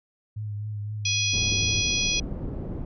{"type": "tone with vibrato", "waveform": "sine", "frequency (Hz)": 105, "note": "G#2", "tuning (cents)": 19, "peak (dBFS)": -29, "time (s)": [0.36, 1.82], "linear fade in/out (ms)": 10, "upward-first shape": "triangle", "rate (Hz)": 3.9, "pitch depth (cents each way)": 40}
{"type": "harmonic tone", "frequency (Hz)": 832, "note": "G#5", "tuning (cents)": 3, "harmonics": [3, 4, 5, 6, 7], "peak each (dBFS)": [-28, -28, -33, -32, -28], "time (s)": [1.05, 2.2], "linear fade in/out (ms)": 5}
{"type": "low-pass noise", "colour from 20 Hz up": "pink", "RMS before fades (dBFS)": -32, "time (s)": [1.33, 2.85], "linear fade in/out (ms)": 5, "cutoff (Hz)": 370, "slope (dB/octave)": 12}
{"effects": []}